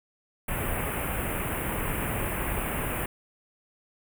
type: band-stop noise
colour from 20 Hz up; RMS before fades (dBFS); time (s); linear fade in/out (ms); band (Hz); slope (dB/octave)
pink; -30; 0.48-3.06; 5; 2800 to 9100; 48
effects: none